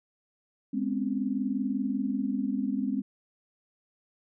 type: tone cluster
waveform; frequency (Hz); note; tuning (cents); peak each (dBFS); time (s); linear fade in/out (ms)
sine; 206.5 / 251.6 / 272; G#3 / B3 / C#4; -10 / +32 / -33; -31; 0.73-3.02; 10
effects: none